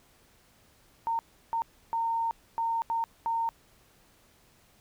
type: tone bursts at uneven times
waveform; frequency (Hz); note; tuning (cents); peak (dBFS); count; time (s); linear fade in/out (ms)
sine; 916; A#5; -31; -26; 6; 1.07-1.19 / 1.53-1.62 / 1.93-2.31 / 2.58-2.82 / 2.9-3.04 / 3.26-3.49; 0
effects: pink hiss -62 dBFS RMS until 4.8 s